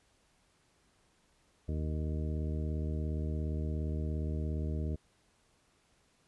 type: harmonic tone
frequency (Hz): 77.2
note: D#2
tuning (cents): -13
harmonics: 1 / 2 / 3 / 4 / 5 / 6 / 8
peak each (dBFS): -33 / -39 / -43 / -45 / -47 / -49 / -51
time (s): 1.68-4.96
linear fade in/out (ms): 10
effects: pink hiss -70 dBFS RMS until 6.27 s + resampled to 24000 Hz